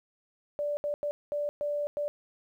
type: tone bursts at uneven times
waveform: sine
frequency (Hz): 585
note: D5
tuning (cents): -7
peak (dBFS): -28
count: 6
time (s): 0.59-0.77 / 0.84-0.94 / 1.03-1.11 / 1.32-1.49 / 1.61-1.87 / 1.97-2.08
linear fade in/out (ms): 0
effects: 11-bit